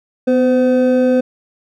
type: tone pair together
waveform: triangle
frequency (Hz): 250.3 / 512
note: B3 / C5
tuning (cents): +23 / -38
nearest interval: octave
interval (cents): 1239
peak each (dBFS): -11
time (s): 0.27-1.21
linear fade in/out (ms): 10
effects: none